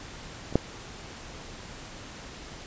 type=clicks; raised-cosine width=2 ms; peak=-25 / -6 dBFS; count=2; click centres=0.526 / 0.556 s; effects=pink hiss -43 dBFS RMS until 2.66 s + resampled to 16000 Hz